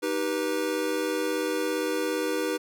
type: chord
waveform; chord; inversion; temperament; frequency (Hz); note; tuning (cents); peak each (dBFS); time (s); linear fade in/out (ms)
square; Eb augmented; none; just; 311.1 / 388.9 / 486.1; Eb4 / G4 / B4; 0 / -14 / -28; -31 / -32 / -30; 0.02-2.58; 20
effects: none